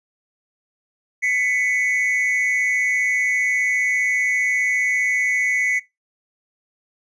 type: tone pair together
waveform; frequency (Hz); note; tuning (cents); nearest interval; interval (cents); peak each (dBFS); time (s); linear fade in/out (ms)
triangle; 2002 / 2217; B6 / C#7; +23 / 0; major second; 177; -18 / -19; 1.22-5.8; 20
effects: noise-tail reverb RT60 0.2 s tail -20 dB re dry + resampled to 24000 Hz